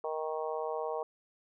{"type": "harmonic tone", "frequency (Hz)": 156.7, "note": "D#3", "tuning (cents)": 13, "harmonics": [3, 4, 5, 6, 7], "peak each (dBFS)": [-36, -38, -40, -42, -43], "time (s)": [0.04, 1.03], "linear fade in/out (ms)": 2, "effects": []}